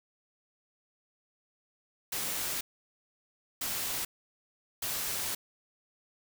white noise bursts at uneven times, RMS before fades -34 dBFS, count 3, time 2.12-2.61 / 3.61-4.05 / 4.82-5.35 s, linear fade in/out 5 ms, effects none

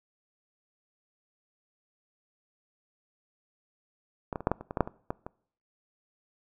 clicks, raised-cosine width 1 ms, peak -18 / -18 / -24 / -9 / -11 / -26 / -21 / -15 / -7 / -22 / -16 / -24 dBFS, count 12, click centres 4.328 / 4.358 / 4.406 / 4.471 / 4.516 / 4.61 / 4.709 / 4.772 / 4.807 / 4.875 / 5.105 / 5.265 s, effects noise-tail reverb RT60 0.6 s tail -24 dB re dry

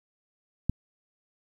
click, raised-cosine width 5 ms, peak -12 dBFS, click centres 0.696 s, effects 9-bit

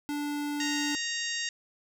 square tone, 292 Hz, D4, 10 cents flat, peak -31 dBFS, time 0.09-0.95 s, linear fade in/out 0 ms
harmonic tone, 932.3 Hz, A#5, in tune, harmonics 2 / 3 / 4 / 5 / 6 / 7 / 8, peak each -35 / -37 / -38 / -39 / -40 / -40 / -41 dBFS, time 0.6-1.49 s, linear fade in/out 2 ms
effects none

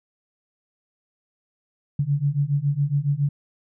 sine beating tone pair, 139.2 / 146.4 Hz, C#3 / D3, +8 / -5 cents, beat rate 7.2 Hz, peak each -23 / -22 dBFS, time 1.99-3.29 s, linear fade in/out 5 ms, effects none

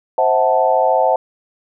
sine chord, F# half-diminished seventh, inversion second, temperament equal with one note detuned, 523.3 / 646.4 / 740 / 880 Hz, C5 / E5 / F#5 / A5, 0 / -34 / 0 / 0 cents, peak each -17 dBFS, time 0.18-1.16 s, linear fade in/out 2 ms, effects none

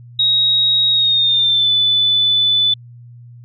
sine tone with pitch glide, 3788 to 3494 Hz, A#7 to A7, +27 to -13 cents, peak -11 dBFS, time 0.19-2.74 s, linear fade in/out 5 ms, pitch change -140 cents, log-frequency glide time 0.9-1.72 s, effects added 120 Hz sine -36 dBFS peak until 3.44 s

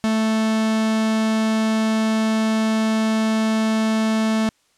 45% pulse tone, 220 Hz, A3, in tune, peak -17 dBFS, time 0.04-4.49 s, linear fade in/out 0 ms, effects white hiss -62 dBFS RMS until 4.77 s + low-pass 8000 Hz 12 dB/octave

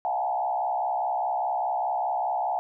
sine tone with frequency modulation, 784 Hz, G5, in tune, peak -24 dBFS, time 0.05-2.59 s, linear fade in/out 0 ms, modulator 64.9 Hz, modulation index 1.7, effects none

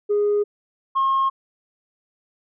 sine tone pair in turn, 413 / 1076.2 Hz, G#4 / C6, -10 / +48 cents, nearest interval octave + perfect fourth, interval 1658 cents, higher second, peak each -15 dBFS, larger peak neither, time 0.09-0.44 / 0.95-1.3 s, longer neither, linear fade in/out 20 ms, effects tanh soft clip ceiling -14 dBFS

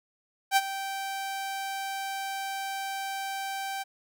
sawtooth tone with ADSR envelope, 780 Hz, G5, 9 cents flat, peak -14 dBFS, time 0.51-3.84 s, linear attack 56 ms, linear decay 38 ms, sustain -14 dB, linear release 21 ms, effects none

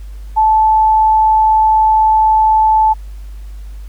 sine tone, 872 Hz, A5, 16 cents flat, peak -7 dBFS, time 0.36-2.94 s, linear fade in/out 20 ms, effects added 50 Hz sine -26 dBFS peak until 3.88 s + pink hiss -49 dBFS RMS until 3.88 s

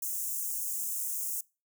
white high-pass noise, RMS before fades -34 dBFS, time 0.02-1.41 s, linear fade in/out 5 ms, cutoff 6400 Hz, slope 48 dB/octave, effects noise-tail reverb RT60 0.3 s tail -24 dB re dry

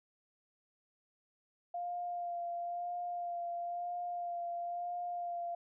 sine tone with vibrato, 698.5 Hz, F5, in tune, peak -36 dBFS, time 1.74-5.55 s, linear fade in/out 5 ms, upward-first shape sine, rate 1 Hz, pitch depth 18 cents each way, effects none

